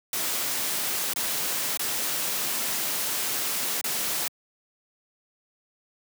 white noise with dropouts, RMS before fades -28 dBFS, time 0.13-4.28 s, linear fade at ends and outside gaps 2 ms, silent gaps 1.135-1.16 / 1.773-1.794 / 3.812-3.841 s, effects high-pass 150 Hz 12 dB/octave

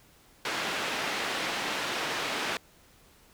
white band-pass noise, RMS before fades -32 dBFS, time 0.45-2.57 s, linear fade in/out 2 ms, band 210 to 2900 Hz, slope 12 dB/octave, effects pink hiss -59 dBFS RMS until 3.33 s

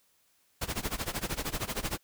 pink noise with tremolo, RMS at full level -31 dBFS, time 0.61-1.98 s, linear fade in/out 10 ms, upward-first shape sine, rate 13 Hz, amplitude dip 90%, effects white hiss -69 dBFS RMS until 2.03 s

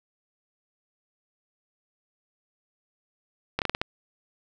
slowing click train, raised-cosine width 0.3 ms, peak -9 dBFS, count 6, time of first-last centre 3.59-3.815 s, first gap 28 ms, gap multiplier 1.24, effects none

